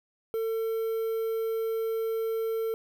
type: tone with quantisation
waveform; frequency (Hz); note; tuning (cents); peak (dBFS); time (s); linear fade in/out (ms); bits
triangle; 450; A4; +39; -25; 0.34-2.74; 0; 8
effects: none